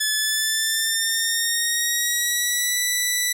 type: tone with pitch glide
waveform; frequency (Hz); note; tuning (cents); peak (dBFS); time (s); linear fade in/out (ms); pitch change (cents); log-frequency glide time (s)
10% pulse; 1726 to 1971.2; A6 to B6; -34 to -4; -11; 0-3.33; 10; +230; 0.16-2.77
effects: none